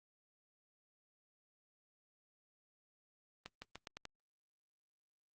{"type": "accelerating click train", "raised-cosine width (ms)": 0.2, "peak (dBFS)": -28, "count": 6, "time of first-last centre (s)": [3.46, 4.053], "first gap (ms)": 160, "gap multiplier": 0.85, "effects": ["Opus 24 kbps"]}